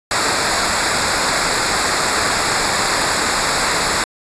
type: noise with comb filter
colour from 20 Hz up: pink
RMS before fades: -17 dBFS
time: 0.11-4.04 s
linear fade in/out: 2 ms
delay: 0.33 ms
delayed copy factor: -0.8
effects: resampled to 22050 Hz